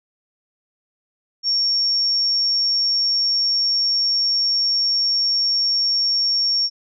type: tone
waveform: sine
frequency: 5510 Hz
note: F8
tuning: 24 cents flat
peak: -16 dBFS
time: 1.43-6.7 s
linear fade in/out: 50 ms
effects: none